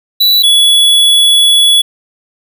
square tone pair in turn, 3951 / 3392 Hz, B7 / G#7, 0 / +36 cents, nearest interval minor third, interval 264 cents, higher first, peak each -6 / -5 dBFS, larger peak second, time 0.2-0.43 / 0.43-1.82 s, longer second, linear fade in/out 10 ms, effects none

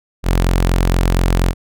sawtooth tone, 44.2 Hz, F1, 22 cents sharp, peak -8 dBFS, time 0.23-1.54 s, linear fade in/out 50 ms, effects none

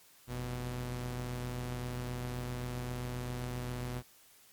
sawtooth tone pair together, 43.68 / 123.47 Hz, F1 / B2, +1 / 0 cents, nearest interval octave + tritone, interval 1799 cents, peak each -39 / -33 dBFS, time 0.27-4.03 s, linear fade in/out 50 ms, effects white hiss -61 dBFS RMS until 4.52 s + MP3 96 kbps

